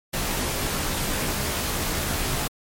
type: noise with comb filter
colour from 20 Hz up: pink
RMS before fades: -26 dBFS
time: 0.13-2.48 s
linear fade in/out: 10 ms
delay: 18 ms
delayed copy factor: -0.75
effects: MP3 64 kbps